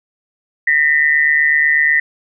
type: tone pair together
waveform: sine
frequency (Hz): 1829.9 / 1978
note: A#6 / B6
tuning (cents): -33 / +2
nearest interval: minor second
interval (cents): 135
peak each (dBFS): -13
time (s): 0.67-2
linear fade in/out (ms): 5
effects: none